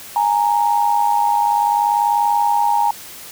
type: tone pair together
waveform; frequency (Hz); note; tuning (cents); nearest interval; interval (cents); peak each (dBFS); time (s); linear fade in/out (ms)
sine; 829 / 929.6; G#5 / A#5; -3 / -5; major second; 198; -16; 0.16-2.91; 2
effects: white hiss -36 dBFS RMS until 3.31 s